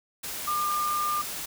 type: tone in noise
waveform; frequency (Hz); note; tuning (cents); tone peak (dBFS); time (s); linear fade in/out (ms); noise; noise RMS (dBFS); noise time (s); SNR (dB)
sine; 1200; D6; +37; -25; 0.47-1.22; 10; white; -35; 0.23-1.46; +7
effects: none